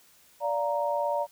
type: chord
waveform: sine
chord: Bb major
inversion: first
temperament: just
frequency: 582.7 / 699.2 / 932.3 Hz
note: D5 / F5 / Bb5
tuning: -14 / +2 / 0 cents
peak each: -28 / -33 / -29 dBFS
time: 0.4-1.27 s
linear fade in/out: 50 ms
effects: white hiss -59 dBFS RMS until 1.31 s